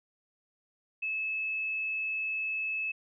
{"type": "tone", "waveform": "sine", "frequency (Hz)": 2600, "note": "E7", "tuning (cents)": -24, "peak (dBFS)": -30, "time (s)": [1.02, 2.92], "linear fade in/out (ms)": 10, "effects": []}